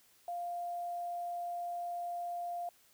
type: tone with quantisation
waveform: sine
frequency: 698.5 Hz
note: F5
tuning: in tune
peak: -36 dBFS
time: 0.28-2.69 s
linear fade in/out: 2 ms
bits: 10
effects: white hiss -66 dBFS RMS until 2.93 s